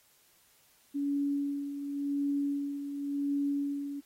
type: tone with tremolo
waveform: sine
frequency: 283.3 Hz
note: C#4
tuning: 38 cents sharp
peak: -27 dBFS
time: 0.94-4.01 s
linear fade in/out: 20 ms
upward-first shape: sine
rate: 0.91 Hz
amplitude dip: 60%
effects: white hiss -65 dBFS RMS until 4.05 s + AAC 48 kbps